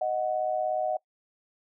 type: tone pair together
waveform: sine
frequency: 622.3 / 739.1 Hz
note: D#5 / F#5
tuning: 0 / -2 cents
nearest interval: minor third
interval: 298 cents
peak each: -28 dBFS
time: 0.01-0.97 s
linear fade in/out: 5 ms
effects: noise-tail reverb RT60 0.1 s tail -22 dB re dry